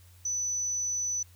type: tone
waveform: sine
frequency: 5980 Hz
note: F#8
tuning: 17 cents sharp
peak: -28 dBFS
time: 0.25-1.23 s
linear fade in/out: 5 ms
effects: added 88 Hz sine -53 dBFS peak until 1.35 s + white hiss -61 dBFS RMS until 1.35 s